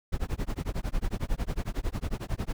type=noise with tremolo; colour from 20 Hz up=brown; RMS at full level=-27 dBFS; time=0.12-2.53 s; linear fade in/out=10 ms; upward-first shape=sine; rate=11 Hz; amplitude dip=100%; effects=none